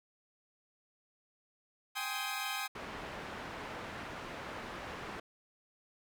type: chord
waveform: 15% pulse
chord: Ab major seventh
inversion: third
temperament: equal with one note detuned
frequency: 784 / 830.6 / 1046.5 / 1257.5 Hz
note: G5 / Ab5 / C6 / Eb6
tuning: 0 / 0 / 0 / +18 cents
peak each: -34 / -36 / -36 / -34 dBFS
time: 1.95-2.68 s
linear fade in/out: 20 ms
type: low-pass noise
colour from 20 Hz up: white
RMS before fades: -44 dBFS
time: 2.75-5.2 s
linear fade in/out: 5 ms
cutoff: 1600 Hz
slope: 12 dB/octave
effects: none